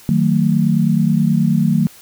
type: chord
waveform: sine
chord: D# diminished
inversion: none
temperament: equal with one note detuned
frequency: 155.56 / 185 / 224.6 Hz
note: D#3 / F#3 / A3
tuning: 0 / 0 / +36 cents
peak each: -16 dBFS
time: 0.09-1.87 s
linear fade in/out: 0 ms
effects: white hiss -43 dBFS RMS until 2.01 s